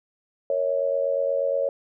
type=tone with amplitude modulation; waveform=sine; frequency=554.4 Hz; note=C#5; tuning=in tune; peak=-17 dBFS; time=0.5-1.69 s; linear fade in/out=2 ms; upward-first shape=sine; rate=88.4 Hz; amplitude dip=85%; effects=none